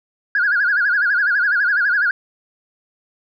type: tone with vibrato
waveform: sine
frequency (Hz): 1543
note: G6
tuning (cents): -28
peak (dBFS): -13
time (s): 0.35-2.11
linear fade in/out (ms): 2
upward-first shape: sine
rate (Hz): 12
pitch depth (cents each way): 160
effects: tanh soft clip ceiling -9 dBFS